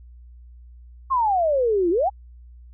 sine exponential two-way sweep, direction down then up, 1100 to 329.6 to 855 Hz, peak -17 dBFS, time 1.1-2.1 s, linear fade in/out 20 ms, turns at 1.9 s, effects added 60 Hz sine -42 dBFS peak until 2.73 s

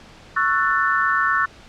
sine chord, F# minor seventh, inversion second, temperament just, 1110 / 1332 / 1480 / 1776 Hz, C#6 / E6 / F#6 / A6, +2 / +18 / 0 / +16 cents, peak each -22 dBFS, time 0.36-1.46 s, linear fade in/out 10 ms, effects pink hiss -45 dBFS RMS until 1.68 s + low-pass 5000 Hz 12 dB/octave

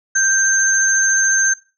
sine tone pair together, 1568 / 6307 Hz, G6 / G8, 0 / +10 cents, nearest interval 2 octaves, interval 2410 cents, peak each -15 dBFS, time 0.15-1.54 s, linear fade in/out 10 ms, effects noise-tail reverb RT60 0.3 s tail -18 dB re dry

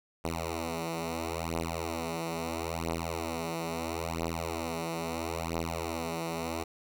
5% pulse beating tone pair, 82.41 / 83.16 Hz, E2 / E2, 0 / +16 cents, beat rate 0.75 Hz, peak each -24 dBFS, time 0.24-6.64 s, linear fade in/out 10 ms, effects none

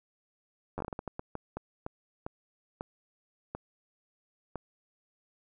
slowing click train, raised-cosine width 1 ms, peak -22 dBFS, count 17, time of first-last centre 0.78-4.557 s, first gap 10 ms, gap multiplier 1.36, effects none

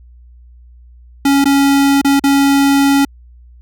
square tone with dropouts, 278.3 Hz, C#4, 7 cents sharp, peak -9 dBFS, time 1.25-3.05 s, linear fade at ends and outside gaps 5 ms, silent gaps 1.443-1.455 / 2.015-2.046 / 2.196-2.238 s, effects added 60 Hz sine -38 dBFS peak until 3.61 s

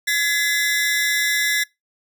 sawtooth ring-modulated tone, 1864.7 Hz, A#6, in tune, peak -11 dBFS, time 0.07-1.64 s, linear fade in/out 10 ms, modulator 168 Hz, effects noise-tail reverb RT60 0.2 s tail -24 dB re dry

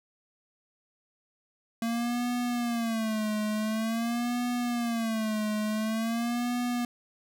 square tone with vibrato, 227.9 Hz, A#3, 39 cents flat, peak -28 dBFS, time 1.82-6.85 s, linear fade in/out 2 ms, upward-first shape sine, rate 0.47 Hz, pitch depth 120 cents each way, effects none

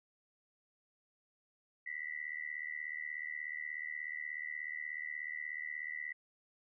sine tone with amplitude modulation, 1975.5 Hz, B6, in tune, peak -35 dBFS, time 1.86-6.13 s, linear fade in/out 10 ms, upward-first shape sine, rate 76.6 Hz, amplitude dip 95%, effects none

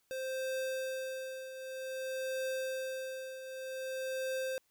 square tone with tremolo, 523.3 Hz, C5, in tune, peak -34 dBFS, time 0.11-4.58 s, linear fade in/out 0 ms, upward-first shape triangle, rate 0.53 Hz, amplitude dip 70%, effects white hiss -75 dBFS RMS until 4.7 s

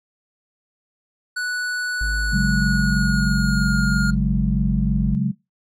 square tone with pitch glide, 1478 to 1418.6 Hz, F#6 to F6, -2 to +27 cents, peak -23 dBFS, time 1.36-4.11 s, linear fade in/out 10 ms, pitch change -71 cents, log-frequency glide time 2.15-3.74 s
triangle tone, 51.9 Hz, G#1, in tune, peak -19 dBFS, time 2.01-5.15 s, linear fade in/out 0 ms
sine chord, C# suspended fourth, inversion none, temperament just, 138.59 / 184.79 / 207.9 Hz, C#3 / F#3 / G#3, 0 / -2 / +2 cents, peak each -22 dBFS, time 2.32-5.32 s, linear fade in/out 20 ms
effects noise-tail reverb RT60 0.2 s tail -20 dB re dry + low-pass 9000 Hz 12 dB/octave

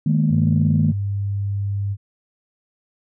sine chord, D# suspended fourth, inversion none, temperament equal with one note detuned, 155.56 / 211.5 / 233.1 Hz, D#3 / G#3 / A#3, 0 / +32 / 0 cents, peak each -16 / -21 / -22 dBFS, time 0.06-0.92 s, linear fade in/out 5 ms
sine tone, 100 Hz, G2, 35 cents sharp, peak -20 dBFS, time 0.29-1.97 s, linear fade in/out 50 ms
effects tanh soft clip ceiling -5 dBFS

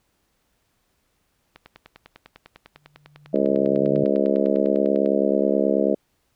click train, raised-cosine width 0.3 ms, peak -26 dBFS, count 36, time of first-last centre 1.56-5.06 s, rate 10 Hz
sine tone with exponential growth, 146.83 Hz, D3, in tune, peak -24 dBFS, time 2.75-4.04 s, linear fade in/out 5 ms, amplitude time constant 280 ms
harmonic tone, 69.3 Hz, C#2, in tune, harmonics 3 / 4 / 5 / 6 / 7 / 8 / 9, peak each -25 / -25 / -25 / -25 / -25 / -25 / -25 dBFS, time 3.33-5.95 s, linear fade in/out 10 ms
effects pink hiss -69 dBFS RMS until 6.35 s

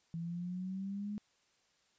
sine exponential sweep, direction up, 164.81 to 210.3 Hz, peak -37 dBFS, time 0.14-1.18 s, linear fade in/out 0 ms, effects white hiss -73 dBFS RMS until 1.98 s + resampled to 16000 Hz

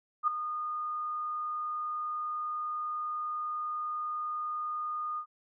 sine tone with ADSR envelope, 1225 Hz, D#6, 27 cents flat, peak -21 dBFS, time 0.23-5.26 s, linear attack 46 ms, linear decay 5 ms, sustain -11 dB, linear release 80 ms, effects none

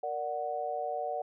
sine chord, Bb augmented, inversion none, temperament equal, 466.2 / 587.3 / 740 Hz, Bb4 / D5 / F#5, 0 / 0 / 0 cents, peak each -39 / -36 / -34 dBFS, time 0.03-1.22 s, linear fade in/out 5 ms, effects none

